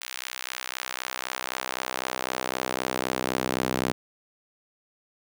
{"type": "tone with high-pass filter sweep", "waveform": "sawtooth", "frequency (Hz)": 63.9, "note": "C2", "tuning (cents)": -40, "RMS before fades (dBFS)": -31, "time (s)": [0.01, 3.92], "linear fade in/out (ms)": 0, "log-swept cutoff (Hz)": [2300, 220], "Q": 0.76, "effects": []}